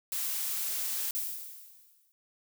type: noise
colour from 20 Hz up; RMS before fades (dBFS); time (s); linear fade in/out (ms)
blue; -33; 0.12-1.11; 2
type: noise with exponential decay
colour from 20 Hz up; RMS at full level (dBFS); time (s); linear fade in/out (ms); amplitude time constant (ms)
violet; -31; 1.15-2.12; 0; 210
effects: none